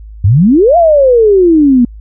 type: exponential two-way sweep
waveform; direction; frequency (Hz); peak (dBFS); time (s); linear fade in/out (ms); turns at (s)
sine; up then down; 88 to 708 to 234.4; -3; 0.24-1.85; 5; 0.77
effects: added 53 Hz sine -27 dBFS peak until 2 s